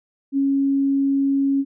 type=tone; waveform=sine; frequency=275.4 Hz; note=C#4; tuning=11 cents flat; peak=-16 dBFS; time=0.32-1.65 s; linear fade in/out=50 ms; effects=none